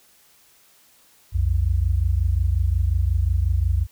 sine tone pair together, 61.74 / 87.31 Hz, B1 / F2, 0 / 0 cents, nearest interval tritone, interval 600 cents, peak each -20 dBFS, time 1.32-3.87 s, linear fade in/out 50 ms, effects white hiss -56 dBFS RMS until 3.91 s

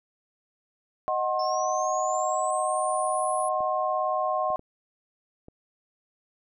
sine chord, C diminished, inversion first, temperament equal with one note detuned, 622.3 / 740 / 1066.6 Hz, Eb5 / Gb5 / C6, 0 / 0 / +33 cents, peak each -28 dBFS, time 1.08-4.56 s, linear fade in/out 0 ms
sine linear sweep, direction up, 5274 to 10548 Hz, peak -36 dBFS, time 1.39-3.49 s, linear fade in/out 5 ms
clicks, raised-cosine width 2 ms, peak -32 dBFS, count 4, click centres 3.606 / 4.503 / 4.594 / 5.484 s
effects none

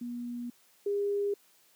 sine tone pair in turn, 240.9 / 405.1 Hz, B3 / G#4, -43 / -43 cents, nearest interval major sixth, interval 900 cents, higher second, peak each -34 / -27 dBFS, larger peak second, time 0.01-0.5 / 0.86-1.34 s, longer first, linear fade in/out 5 ms, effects white hiss -64 dBFS RMS until 1.75 s + high-pass 150 Hz 12 dB/octave

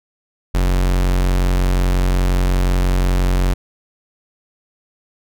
45% pulse tone, 45.58 Hz, F#1, 25 cents flat, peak -13 dBFS, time 0.54-3.54 s, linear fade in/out 10 ms, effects none

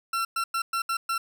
40% pulse tone bursts at uneven times, 1353 Hz, E6, 45 cents sharp, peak -24 dBFS, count 6, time 0.13-0.25 / 0.36-0.44 / 0.54-0.62 / 0.73-0.82 / 0.89-0.97 / 1.09-1.18 s, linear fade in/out 5 ms, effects none

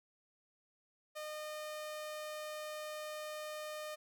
sawtooth tone, 610 Hz, D#5, 34 cents flat, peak -38 dBFS, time 1.15-3.96 s, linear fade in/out 20 ms, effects none

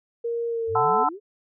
sine tone with pitch glide, 467.3 to 436 Hz, A#4 to A4, +4 to -16 cents, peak -24 dBFS, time 0.24-1.04 s, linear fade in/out 10 ms, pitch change -120 cents, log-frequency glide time 0.48-0.91 s
sine exponential sweep, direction up, 82.41 to 440 Hz, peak -33 dBFS, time 0.67-1.2 s, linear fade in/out 50 ms
sine chord, F# half-diminished seventh, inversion none, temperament equal with one note detuned, 740 / 880 / 1026.2 / 1318.5 Hz, F#5 / A5 / C6 / E6, 0 / 0 / -34 / 0 cents, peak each -24 dBFS, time 0.75-1.09 s, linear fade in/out 5 ms
effects none

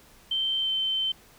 sine tone with pitch glide, 3115 to 3090 Hz, G7 to G7, -12 to -26 cents, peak -24 dBFS, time 0.31-1.12 s, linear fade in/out 5 ms, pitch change -14 cents, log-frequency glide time 0.61-0.7 s, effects pink hiss -55 dBFS RMS until 1.38 s

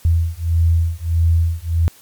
sine beating tone pair, 82.41 / 84.01 Hz, E2 / E2, 0 / +33 cents, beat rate 1.6 Hz, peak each -16 / -16 dBFS, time 0.05-1.88 s, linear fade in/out 0 ms, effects white hiss -47 dBFS RMS until 2.01 s + MP3 96 kbps

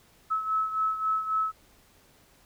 sine beating tone pair, 1296 / 1299.7 Hz, E6 / E6, -30 / -25 cents, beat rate 3.7 Hz, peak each -26 / -32 dBFS, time 0.3-1.52 s, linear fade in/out 20 ms, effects pink hiss -60 dBFS RMS until 2.45 s

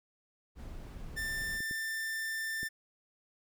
brown noise, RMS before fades -44 dBFS, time 0.55-1.6 s, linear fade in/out 50 ms
45% pulse tone, 1784 Hz, A6, 23 cents sharp, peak -34 dBFS, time 1.16-2.69 s, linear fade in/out 20 ms
clicks, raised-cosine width 3 ms, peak -32 dBFS, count 3, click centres 1.605 / 1.711 / 2.631 s
effects none

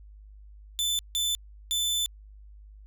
sawtooth tone bursts at uneven times, 3520 Hz, A7, in tune, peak -22 dBFS, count 3, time 0.79-0.99 / 1.15-1.35 / 1.71-2.06 s, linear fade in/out 0 ms, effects added 51 Hz sine -46 dBFS peak until 2.86 s

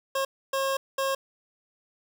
25% pulse tone bursts at uneven times, 540 Hz, C#5, 45 cents flat, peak -21 dBFS, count 3, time 0.15-0.25 / 0.53-0.77 / 0.98-1.15 s, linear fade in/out 5 ms, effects 8-bit

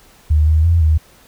sine tone with pitch steps, 76.4 / 78.4 / 84.3 / 78.3 Hz, D#2 / D#2 / E2 / D#2, -31 / +14 / +39 / +11 cents, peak -9 dBFS, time 0.3-0.98 s, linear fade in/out 10 ms, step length 170 ms, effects pink hiss -48 dBFS RMS until 1.27 s

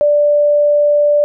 sine tone, 587.3 Hz, D5, in tune, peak -8 dBFS, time 0.01-1.24 s, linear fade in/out 0 ms, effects none

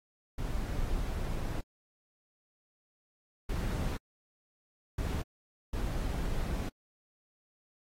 brown noise bursts at uneven times, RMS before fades -33 dBFS, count 4, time 0.38-1.61 / 3.49-3.97 / 4.98-5.22 / 5.73-6.69 s, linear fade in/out 5 ms, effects AAC 48 kbps

